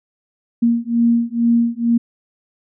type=beating tone pair; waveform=sine; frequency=233.1 / 235.3 Hz; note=A#3 / A#3; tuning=0 / +16 cents; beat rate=2.2 Hz; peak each=-16 dBFS; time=0.62-1.98 s; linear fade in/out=10 ms; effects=none